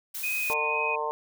blue noise, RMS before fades -35 dBFS, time 0.14-0.54 s, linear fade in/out 10 ms
sine tone with vibrato, 2489 Hz, D#7, in tune, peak -27 dBFS, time 0.23-0.96 s, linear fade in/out 10 ms, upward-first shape sine, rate 2.1 Hz, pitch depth 16 cents each way
harmonic tone, 150.9 Hz, D3, 47 cents sharp, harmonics 3 / 4 / 5 / 6 / 7, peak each -33 / -35 / -40 / -31 / -33 dBFS, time 0.5-1.11 s, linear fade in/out 0 ms
effects none

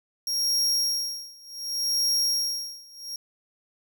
40% pulse tone with tremolo, 5588 Hz, F8, in tune, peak -20 dBFS, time 0.27-3.16 s, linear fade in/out 2 ms, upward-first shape sine, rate 0.67 Hz, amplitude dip 95%, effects none

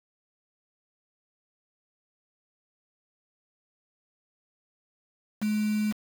sine tone with quantisation, 212.1 Hz, G#3, 37 cents sharp, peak -24 dBFS, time 5.41-5.93 s, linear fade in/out 20 ms, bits 6, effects none

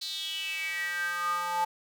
square tone with high-pass filter sweep, 175.1 Hz, F3, 5 cents sharp, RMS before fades -32 dBFS, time 0.01-1.65 s, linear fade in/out 10 ms, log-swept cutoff 4200 to 870 Hz, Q 7.6, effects none

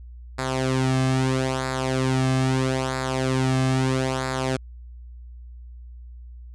sawtooth tone with flanger, 130.81 Hz, C3, in tune, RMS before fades -23 dBFS, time 0.38-4.57 s, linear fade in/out 10 ms, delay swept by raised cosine 0.33 to 2.13 ms, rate 0.77 Hz, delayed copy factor -0.7, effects added 60 Hz sine -38 dBFS peak until 6.54 s + resampled to 22050 Hz

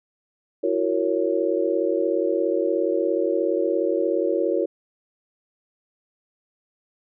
sine chord, F# dominant seventh, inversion third, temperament just, 333 / 370 / 462.5 / 555 Hz, E4 / F#4 / A#4 / C#5, +18 / 0 / -14 / +2 cents, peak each -25 dBFS, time 0.63-4.66 s, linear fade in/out 10 ms, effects none

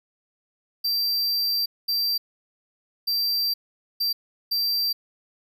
square tone bursts at uneven times, 4701 Hz, D8, 1 cent sharp, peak -22 dBFS, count 5, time 0.84-1.66 / 1.88-2.18 / 3.07-3.54 / 4-4.13 / 4.51-4.93 s, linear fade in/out 10 ms, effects none

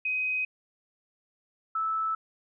sine tone pair in turn, 2516 / 1311.4 Hz, D#7 / E6, +19 / -9 cents, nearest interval major seventh, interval 1128 cents, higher first, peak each -26 dBFS, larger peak neither, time 0.05-0.45 / 1.75-2.15 s, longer neither, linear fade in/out 5 ms, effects none

